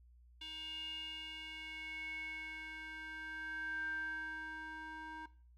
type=tone with band-pass filter sweep; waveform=square; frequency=315 Hz; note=D#4; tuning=21 cents sharp; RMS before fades=-45 dBFS; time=0.41-5.26 s; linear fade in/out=5 ms; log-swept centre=3100 to 1200 Hz; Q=8.5; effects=noise-tail reverb RT60 0.4 s tail -18 dB re dry + added 60 Hz sine -60 dBFS peak until 5.57 s